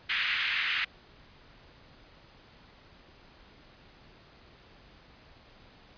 white band-pass noise, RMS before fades -30 dBFS, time 0.09-0.85 s, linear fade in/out 10 ms, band 1600 to 2900 Hz, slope 24 dB/octave, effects pink hiss -56 dBFS RMS until 5.97 s + resampled to 11025 Hz

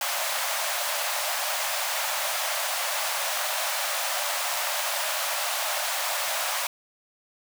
pink high-pass noise, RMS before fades -28 dBFS, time 0.01-6.67 s, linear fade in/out 2 ms, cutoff 560 Hz, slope 96 dB/octave, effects none

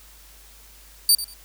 20% pulse tone with echo, 4627 Hz, D8, 27 cents flat, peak -7 dBFS, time 1.09-1.15 s, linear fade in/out 2 ms, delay 94 ms, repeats 2, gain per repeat -14 dB, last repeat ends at 1.338 s, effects added 50 Hz sine -50 dBFS peak until 1.44 s + white hiss -50 dBFS RMS until 1.44 s

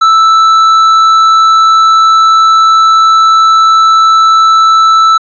sine tone with tanh clipping, 1318.5 Hz, E6, in tune, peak -4 dBFS, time 0.01-5.18 s, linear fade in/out 10 ms, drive 8 dB, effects resampled to 16000 Hz

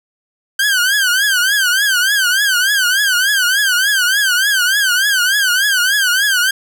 sawtooth tone with vibrato, 1552 Hz, G6, 18 cents flat, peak -8 dBFS, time 0.59-6.51 s, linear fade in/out 5 ms, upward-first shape triangle, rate 3.4 Hz, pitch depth 170 cents each way, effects none

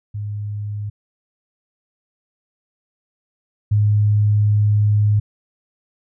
sine tone pair in turn, 103.83 / 104.61 Hz, G#2 / G#2, 0 / +13 cents, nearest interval unison, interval 13 cents, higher second, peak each -23 / -12 dBFS, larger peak second, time 0.14-0.9 / 3.71-5.2 s, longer second, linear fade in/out 10 ms, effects none

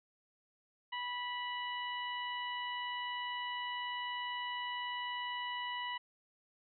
harmonic tone, 981 Hz, B5, 12 cents flat, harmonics 1 / 2 / 3 / 4, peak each -40 / -42 / -43 / -56 dBFS, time 0.92-5.98 s, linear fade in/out 10 ms, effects none

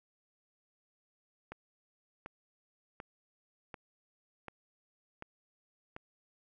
click train, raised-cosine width 0.5 ms, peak -28 dBFS, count 7, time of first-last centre 1.52-5.964 s, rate 1.35 Hz, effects none

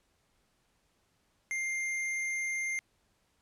sine tone with hard clipping, 2106 Hz, C7, 11 cents sharp, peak -33 dBFS, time 1.51-2.79 s, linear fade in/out 0 ms, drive 11 dB, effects pink hiss -73 dBFS RMS until 3.41 s + low-pass 11000 Hz 12 dB/octave

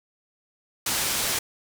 white low-pass noise, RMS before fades -26 dBFS, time 0.86-1.39 s, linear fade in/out 5 ms, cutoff 11000 Hz, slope 12 dB/octave, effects none

